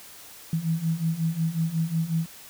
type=beating tone pair; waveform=sine; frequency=160 / 165.5 Hz; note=D#3 / E3; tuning=+49 / +7 cents; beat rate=5.5 Hz; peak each=-28 / -25 dBFS; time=0.53-2.26 s; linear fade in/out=2 ms; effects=white hiss -46 dBFS RMS until 2.49 s